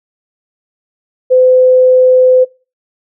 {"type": "tone", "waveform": "sine", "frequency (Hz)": 510, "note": "C5", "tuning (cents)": -44, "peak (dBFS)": -4, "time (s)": [1.3, 2.45], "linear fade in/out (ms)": 20, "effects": ["noise-tail reverb RT60 0.3 s tail -21 dB re dry"]}